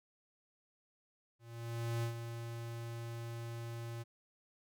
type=tone with ADSR envelope; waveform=square; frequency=116.54 Hz; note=A#2; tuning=in tune; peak=-34 dBFS; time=1.39-4.04 s; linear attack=640 ms; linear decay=100 ms; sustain=-8 dB; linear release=23 ms; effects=none